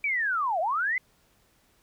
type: linear two-way sweep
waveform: sine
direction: down then up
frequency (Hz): 2349 to 618 to 2093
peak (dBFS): -24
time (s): 0.04-0.98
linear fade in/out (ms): 2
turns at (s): 0.6
effects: pink hiss -65 dBFS RMS until 1.82 s